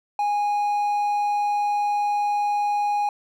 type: tone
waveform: triangle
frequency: 825 Hz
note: G#5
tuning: 12 cents flat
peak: -18 dBFS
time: 0.19-3.09 s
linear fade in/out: 2 ms
effects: none